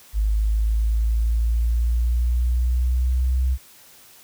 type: linear sweep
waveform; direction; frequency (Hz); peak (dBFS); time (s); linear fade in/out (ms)
sine; up; 52 to 64.7; -17; 0.13-3.58; 50
effects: white hiss -49 dBFS RMS until 4.23 s